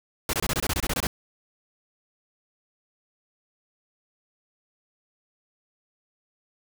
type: noise bursts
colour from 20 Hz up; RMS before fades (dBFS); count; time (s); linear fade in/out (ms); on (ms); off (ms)
pink; -26; 12; 0.29-1.07; 2; 43; 24
effects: none